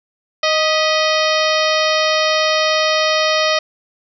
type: harmonic tone with a mistuned harmonic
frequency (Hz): 622.3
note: D#5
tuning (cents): 0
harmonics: 1 / 2 / 3 / 4 / 5 / 6 / 7 / 8 / 9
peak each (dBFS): -17 / -20 / -22 / -23 / -24 / -25 / -25 / -26 / -27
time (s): 0.43-3.59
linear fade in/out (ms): 5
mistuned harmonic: 3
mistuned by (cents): +74
effects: none